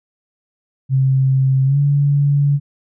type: tone with pitch glide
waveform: sine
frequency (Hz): 133.2 to 142.76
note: C3 to D3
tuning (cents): +31 to -49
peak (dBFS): -11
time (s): 0.89-2.6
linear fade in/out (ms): 50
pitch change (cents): +120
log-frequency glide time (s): 1.65-1.78
effects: none